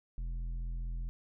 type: tone with tanh clipping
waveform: sine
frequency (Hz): 42.25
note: E1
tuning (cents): +43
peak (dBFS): -36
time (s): 0.18-1.09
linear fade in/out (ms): 0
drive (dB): 8
effects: none